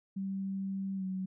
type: tone with pitch glide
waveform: sine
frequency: 193.8 to 188.07 Hz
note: G3 to F#3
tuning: -20 to +29 cents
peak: -33 dBFS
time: 0.16-1.26 s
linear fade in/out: 10 ms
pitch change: -51 cents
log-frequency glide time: 0.96-1.04 s
effects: none